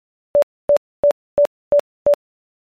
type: tone bursts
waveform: sine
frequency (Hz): 579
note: D5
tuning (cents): -25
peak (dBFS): -8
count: 6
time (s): 0.35-2.138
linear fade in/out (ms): 0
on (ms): 73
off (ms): 270
effects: MP3 64 kbps